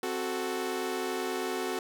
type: chord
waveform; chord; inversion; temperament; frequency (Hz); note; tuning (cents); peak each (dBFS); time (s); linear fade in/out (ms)
sawtooth; F# diminished; second; equal; 261.6 / 370 / 440; C4 / F#4 / A4; 0 / 0 / 0; -34 / -29 / -32; 0.03-1.79; 2
effects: none